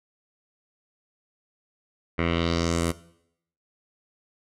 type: tone with low-pass filter sweep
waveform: 10% pulse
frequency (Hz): 84.3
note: E2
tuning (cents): +39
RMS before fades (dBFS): -25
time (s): 2.18-2.92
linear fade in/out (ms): 10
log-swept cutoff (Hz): 2100 to 11000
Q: 2.4
effects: noise-tail reverb RT60 0.7 s tail -17 dB re dry